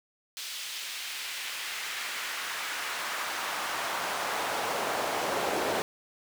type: noise with high-pass filter sweep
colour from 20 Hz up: brown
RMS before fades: -33 dBFS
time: 0.37-5.82 s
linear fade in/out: 0 ms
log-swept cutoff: 3500 to 490 Hz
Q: 1.1
effects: none